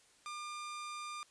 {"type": "tone", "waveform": "sawtooth", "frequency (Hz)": 1200, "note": "D6", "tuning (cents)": 37, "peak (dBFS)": -38, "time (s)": [0.26, 1.23], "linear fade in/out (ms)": 0, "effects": ["white hiss -66 dBFS RMS until 1.3 s", "resampled to 22050 Hz"]}